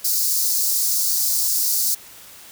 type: high-pass noise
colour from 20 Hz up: white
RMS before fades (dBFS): -20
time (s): 0.04-1.95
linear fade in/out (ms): 10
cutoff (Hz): 4400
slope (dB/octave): 48
effects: white hiss -43 dBFS RMS until 2.51 s